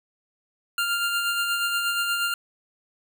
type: tone with tremolo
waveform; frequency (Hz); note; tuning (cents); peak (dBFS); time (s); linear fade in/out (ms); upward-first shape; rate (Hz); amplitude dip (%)
25% pulse; 1396.9; F6; 0; -18; 0.78-2.34; 2; sine; 8.4; 35
effects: none